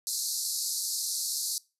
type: band-pass noise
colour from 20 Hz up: pink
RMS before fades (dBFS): -32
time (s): 0.07-1.58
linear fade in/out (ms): 0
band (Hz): 4100 to 13000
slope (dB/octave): 96
effects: noise-tail reverb RT60 0.3 s tail -23 dB re dry